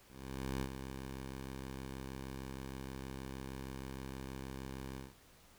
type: tone with ADSR envelope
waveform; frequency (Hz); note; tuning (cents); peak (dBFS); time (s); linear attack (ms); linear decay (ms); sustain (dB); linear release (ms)
10% pulse; 66.4; C2; +26; -27; 0.07-5.15; 550; 60; -8; 180
effects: pink hiss -63 dBFS RMS until 5.58 s